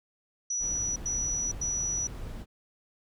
sine tone bursts, 5880 Hz, F#8, 12 cents flat, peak -28 dBFS, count 3, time 0.5-2.072 s, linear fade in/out 5 ms, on 460 ms, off 96 ms
brown noise, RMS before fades -39 dBFS, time 0.59-2.46 s, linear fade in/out 50 ms
effects none

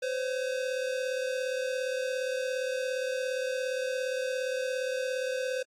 square tone pair together, 510.7 / 548 Hz, C5 / C#5, -42 / -20 cents, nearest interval minor second, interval 122 cents, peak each -31 / -37 dBFS, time 0.02-5.63 s, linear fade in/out 10 ms, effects low-pass 8000 Hz 12 dB/octave + AAC 64 kbps

